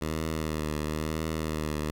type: tone with vibrato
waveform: 10% pulse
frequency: 77.78 Hz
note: D#2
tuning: in tune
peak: -21 dBFS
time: 0.01-1.91 s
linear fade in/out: 10 ms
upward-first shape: triangle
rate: 0.99 Hz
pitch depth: 50 cents each way
effects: none